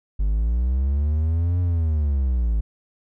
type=linear two-way sweep; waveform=triangle; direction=up then down; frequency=48.41 to 89.7 to 52.5 Hz; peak=-16 dBFS; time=0.19-2.61 s; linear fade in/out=10 ms; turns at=1.6 s; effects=none